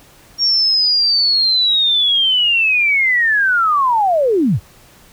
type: linear sweep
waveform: sine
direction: down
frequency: 5588 to 68.8 Hz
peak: -11 dBFS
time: 0.38-4.6 s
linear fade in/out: 50 ms
effects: pink hiss -46 dBFS RMS until 5.12 s